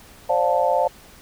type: chord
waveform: sine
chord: D minor seventh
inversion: third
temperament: just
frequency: 528.6 / 587.3 / 704.8 / 881 Hz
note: C5 / D5 / F5 / A5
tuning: +18 / 0 / +16 / +2 cents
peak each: -22 dBFS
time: 0.29-0.88 s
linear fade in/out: 10 ms
effects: pink hiss -47 dBFS RMS until 1.21 s